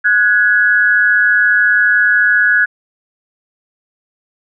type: tone pair together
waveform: sine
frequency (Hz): 1468.4 / 1674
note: F#6 / G#6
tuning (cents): -14 / +13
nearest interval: major second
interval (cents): 227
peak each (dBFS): -11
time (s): 0.04-2.66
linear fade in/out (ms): 20
effects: none